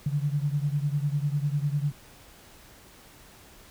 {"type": "beating tone pair", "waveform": "sine", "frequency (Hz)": [142.1, 152.1], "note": ["C#3", "D#3"], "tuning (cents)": [43, -39], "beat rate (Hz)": 10, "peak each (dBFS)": [-26, -29], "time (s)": [0.06, 1.92], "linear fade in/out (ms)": 5, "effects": ["pink hiss -52 dBFS RMS until 3.7 s"]}